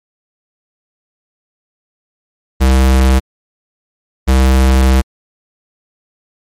square tone pair in turn, 65.41 / 65.41 Hz, C2 / C2, 0 / 0 cents, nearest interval unison, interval 0 cents, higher neither, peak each -7 dBFS, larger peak neither, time 2.6-3.2 / 4.27-5.02 s, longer second, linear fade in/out 20 ms, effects MP3 64 kbps

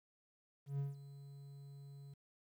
triangle tone with ADSR envelope, 140 Hz, C#3, 18 cents sharp, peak -33 dBFS, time 0.66-2.14 s, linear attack 130 ms, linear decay 160 ms, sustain -16 dB, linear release 6 ms, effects 12-bit

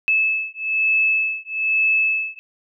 sine beating tone pair, 2608 / 2609.1 Hz, E7 / E7, -19 / -18 cents, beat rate 1.1 Hz, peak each -20 / -20 dBFS, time 0.08-2.39 s, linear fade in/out 0 ms, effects none

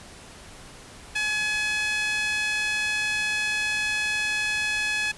sawtooth tone with high-pass filter, 848 Hz, G#5, 36 cents sharp, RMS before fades -26 dBFS, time 1.15-5.12 s, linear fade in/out 10 ms, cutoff 2100 Hz, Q 5.5, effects pink hiss -45 dBFS RMS until 5.17 s + resampled to 24000 Hz

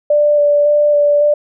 sine tone with vibrato, 587 Hz, D5, 1 cent flat, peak -8 dBFS, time 0.1-1.34 s, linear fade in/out 5 ms, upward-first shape square, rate 1.8 Hz, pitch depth 11 cents each way, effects none

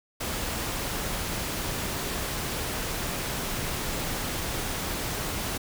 pink noise, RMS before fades -31 dBFS, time 0.2-5.58 s, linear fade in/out 10 ms, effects none

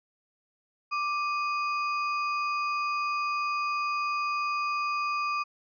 sine tone with sample-and-hold, 1176 Hz, D6, 2 cents sharp, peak -26 dBFS, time 0.91-5.44 s, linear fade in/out 20 ms, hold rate 3675 Hz, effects resampled to 11025 Hz

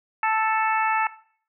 harmonic tone, 440 Hz, A4, in tune, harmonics 2 / 3 / 4 / 5 / 6, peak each -22 / -26 / -28 / -30 / -32 dBFS, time 0.23-1.07 s, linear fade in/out 2 ms, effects noise-tail reverb RT60 0.5 s tail -17 dB re dry

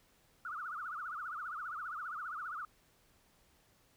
sine tone with vibrato, 1318.5 Hz, E6, in tune, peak -39 dBFS, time 0.45-2.65 s, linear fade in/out 2 ms, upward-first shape triangle, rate 15 Hz, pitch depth 240 cents each way, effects pink hiss -69 dBFS RMS until 3.96 s

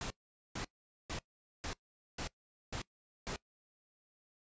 pink noise bursts, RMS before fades -40 dBFS, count 7, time 0.01-3.361 s, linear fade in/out 2 ms, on 93 ms, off 450 ms, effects noise-tail reverb RT60 0.1 s tail -21 dB re dry + resampled to 16000 Hz

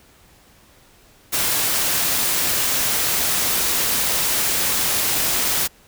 white noise, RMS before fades -20 dBFS, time 1.32-5.68 s, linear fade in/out 20 ms, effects pink hiss -52 dBFS RMS until 5.87 s

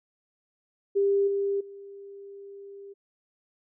sine tone with level steps, 398.2 Hz, G4, 27 cents sharp, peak -20 / -24 / -41 dBFS, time 0.95-2.94 s, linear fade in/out 20 ms, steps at 1.27 / 1.6 s, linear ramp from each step 10 ms, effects none

